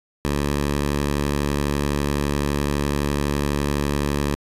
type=tone; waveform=10% pulse; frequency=71.9 Hz; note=D2; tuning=36 cents flat; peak=-12 dBFS; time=0.25-4.35 s; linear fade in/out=0 ms; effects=resampled to 32000 Hz